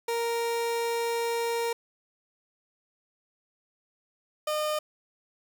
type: tone pair in turn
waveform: 30% pulse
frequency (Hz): 466.2 / 608.5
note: A#4 / D#5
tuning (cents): 0 / -39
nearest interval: perfect fourth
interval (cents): 461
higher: second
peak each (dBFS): -24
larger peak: neither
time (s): 0.08-1.73 / 4.47-4.79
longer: first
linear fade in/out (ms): 5
effects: 10-bit